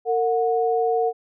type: tone pair together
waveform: sine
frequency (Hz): 456.4 / 730.8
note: A#4 / F#5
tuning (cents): -37 / -22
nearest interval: minor sixth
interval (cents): 815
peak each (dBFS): -20 / -22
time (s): 0.05-1.13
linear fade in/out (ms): 50
effects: none